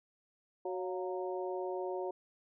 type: harmonic tone with a mistuned harmonic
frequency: 185 Hz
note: F#3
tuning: in tune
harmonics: 2 / 3 / 4 / 5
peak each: -37 / -41 / -43 / -45 dBFS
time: 0.65-2.11 s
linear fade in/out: 5 ms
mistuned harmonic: 4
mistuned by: -65 cents
effects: none